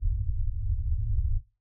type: low-pass noise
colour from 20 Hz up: pink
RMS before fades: -27 dBFS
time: 0-1.42 s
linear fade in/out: 50 ms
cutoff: 110 Hz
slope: 96 dB/octave
effects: noise-tail reverb RT60 0.3 s tail -18 dB re dry